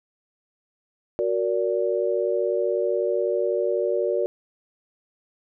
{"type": "chord", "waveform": "sine", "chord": "Gb augmented", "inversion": "none", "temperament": "equal with one note detuned", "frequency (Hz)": [370, 466.2, 578.2], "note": ["Gb4", "Bb4", "D5"], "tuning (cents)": [0, 0, -27], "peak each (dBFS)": [-25, -25, -25], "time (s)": [1.19, 4.26], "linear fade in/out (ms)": 0, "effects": []}